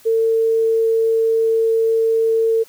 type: tone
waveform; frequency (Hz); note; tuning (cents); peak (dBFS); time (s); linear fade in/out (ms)
sine; 450.6; A4; +41; -13; 0.05-2.64; 20
effects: white hiss -48 dBFS RMS until 2.68 s